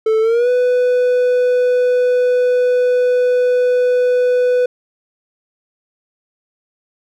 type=tone with pitch glide; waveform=triangle; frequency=440 to 496.7 Hz; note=A4 to B4; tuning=0 to +10 cents; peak=-9 dBFS; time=0.06-4.66 s; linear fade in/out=5 ms; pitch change=+210 cents; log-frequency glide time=0.21-0.49 s; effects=none